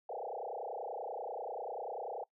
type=tone with frequency modulation; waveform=sine; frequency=640 Hz; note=D#5; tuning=49 cents sharp; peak=-38 dBFS; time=0.09-2.24 s; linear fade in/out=5 ms; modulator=30.3 Hz; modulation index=6.5; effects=noise-tail reverb RT60 0.1 s tail -22 dB re dry